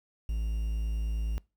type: tone with quantisation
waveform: triangle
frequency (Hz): 54.8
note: A1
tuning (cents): -6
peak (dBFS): -26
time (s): 0.29-1.38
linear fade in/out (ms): 0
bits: 9
effects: noise-tail reverb RT60 0.3 s tail -25 dB re dry